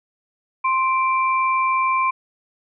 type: tone pair together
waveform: sine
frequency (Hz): 1046.5 / 2349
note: C6 / D7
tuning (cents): 0 / 0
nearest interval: octave + major second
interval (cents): 1400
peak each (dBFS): -17 / -24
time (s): 0.64-2.11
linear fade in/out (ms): 10
effects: none